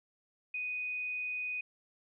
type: tone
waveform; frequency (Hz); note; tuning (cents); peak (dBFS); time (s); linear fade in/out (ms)
sine; 2489; D#7; 0; -34; 0.54-1.61; 5
effects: none